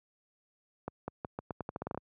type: accelerating click train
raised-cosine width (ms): 1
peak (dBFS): -22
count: 13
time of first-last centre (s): 0.88-1.976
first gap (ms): 200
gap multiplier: 0.84
effects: high-pass 80 Hz 12 dB/octave